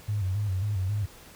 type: tone with vibrato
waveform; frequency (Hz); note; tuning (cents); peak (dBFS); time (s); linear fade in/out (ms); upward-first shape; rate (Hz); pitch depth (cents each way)
sine; 98.8; G2; +14; -25; 0.08-1.06; 10; square; 3.7; 92
effects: pink hiss -50 dBFS RMS until 1.35 s

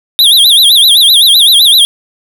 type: tone with vibrato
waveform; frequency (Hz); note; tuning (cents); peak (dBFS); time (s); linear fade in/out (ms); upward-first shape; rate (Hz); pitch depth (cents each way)
square; 3583; A7; +31; -3; 0.19-1.85; 0; sine; 7.8; 200
effects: none

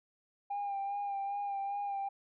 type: tone with vibrato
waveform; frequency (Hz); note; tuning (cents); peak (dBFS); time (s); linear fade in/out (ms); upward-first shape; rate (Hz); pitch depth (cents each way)
sine; 801; G5; +37; -32; 0.5-2.09; 10; sine; 2.5; 28
effects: tanh soft clip ceiling -31 dBFS

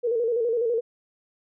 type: tone with vibrato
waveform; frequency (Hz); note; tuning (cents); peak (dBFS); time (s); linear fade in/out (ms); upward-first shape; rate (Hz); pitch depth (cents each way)
sine; 466.2; A#4; 0; -21; 0.03-0.81; 20; square; 12; 65
effects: none

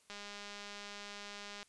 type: click train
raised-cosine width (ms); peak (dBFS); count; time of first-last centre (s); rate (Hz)
0.2; -30; 313; 0.1-1.629; 204
effects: white hiss -69 dBFS RMS until 1.68 s + resampled to 24000 Hz

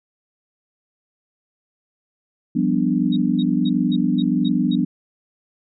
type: chord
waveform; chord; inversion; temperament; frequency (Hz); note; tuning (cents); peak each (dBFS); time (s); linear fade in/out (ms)
sine; G dominant seventh; third; equal; 174.61 / 196 / 246.9 / 293.7; F3 / G3 / B3 / D4; 0 / 0 / 0 / 0; -23 / -22 / -20 / -22; 2.55-4.85; 10
type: tone bursts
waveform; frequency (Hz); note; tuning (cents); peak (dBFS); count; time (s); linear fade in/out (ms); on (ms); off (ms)
sine; 3773; A#7; +20; -30; 7; 3.12-4.755; 10; 45; 220
effects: none

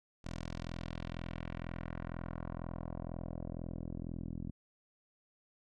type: tone with low-pass filter sweep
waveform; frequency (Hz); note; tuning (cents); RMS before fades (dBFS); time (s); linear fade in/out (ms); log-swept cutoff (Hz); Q
10% pulse; 42.07; E1; +36; -42; 0.24-4.51; 10; 6700 to 260; 1.3
effects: none

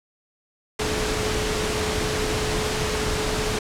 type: tone in noise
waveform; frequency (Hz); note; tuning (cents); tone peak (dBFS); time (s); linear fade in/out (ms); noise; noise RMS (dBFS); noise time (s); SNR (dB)
sine; 428.9; A4; -44; -28; 0.79-3.59; 5; pink; -25; 0.79-3.59; -6
effects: low-pass 8000 Hz 12 dB/octave

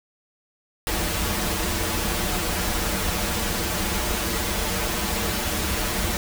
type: noise with comb filter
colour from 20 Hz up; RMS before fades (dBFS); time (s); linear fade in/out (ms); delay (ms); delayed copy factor
pink; -25; 0.87-6.17; 0; 7.5; -0.9
effects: none

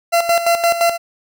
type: tone with tremolo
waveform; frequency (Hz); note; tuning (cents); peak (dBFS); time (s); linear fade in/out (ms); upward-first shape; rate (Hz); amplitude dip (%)
40% pulse; 681; F5; -44; -10; 0.12-0.98; 20; square; 5.8; 65
effects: none

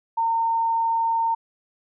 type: tone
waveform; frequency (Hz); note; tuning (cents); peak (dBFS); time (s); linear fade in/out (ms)
sine; 913; A#5; -36; -19; 0.17-1.35; 10
effects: none

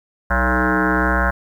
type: tone with frequency modulation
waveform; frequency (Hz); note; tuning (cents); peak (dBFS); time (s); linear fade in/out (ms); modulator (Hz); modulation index
sine; 688; F5; -26; -14; 0.3-1.31; 10; 125; 7.8
effects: 8-bit

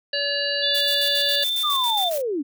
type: harmonic tone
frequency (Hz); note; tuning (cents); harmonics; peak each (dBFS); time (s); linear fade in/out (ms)
570; C#5; +48; 1 / 3 / 5 / 7 / 8; -28 / -28 / -28 / -28 / -28; 0.13-1.44; 5
type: tone with pitch glide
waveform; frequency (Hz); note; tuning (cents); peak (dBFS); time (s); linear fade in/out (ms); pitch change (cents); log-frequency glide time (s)
sine; 3491 to 3562; A7 to A7; -14 to +21; -21; 0.62-2.1; 20; +35; 0.78-1.59
type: noise with tremolo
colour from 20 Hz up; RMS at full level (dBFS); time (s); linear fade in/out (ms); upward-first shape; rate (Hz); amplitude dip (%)
blue; -31; 0.74-2.22; 10; square; 7.3; 65
type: linear sweep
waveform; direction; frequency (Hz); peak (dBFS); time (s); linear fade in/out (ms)
sine; down; 1244.5 to 261.6; -22; 1.63-2.43; 20
effects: none

